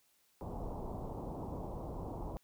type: low-pass noise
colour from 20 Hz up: pink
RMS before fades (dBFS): -42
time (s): 0.41-2.37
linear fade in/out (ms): 0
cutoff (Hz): 1000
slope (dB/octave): 48
effects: white hiss -72 dBFS RMS until 2.43 s